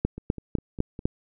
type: two click trains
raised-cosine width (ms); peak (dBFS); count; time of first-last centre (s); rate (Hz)
3; -9 / -23; 5 / 5; 0.05-1.055 / 0.18-0.991; 3.98 / 4.93
effects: none